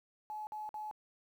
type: tone bursts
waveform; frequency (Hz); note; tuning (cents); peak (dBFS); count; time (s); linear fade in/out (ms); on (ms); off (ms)
sine; 853; G#5; +46; -39; 3; 0.3-0.912; 0; 170; 51
effects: 11-bit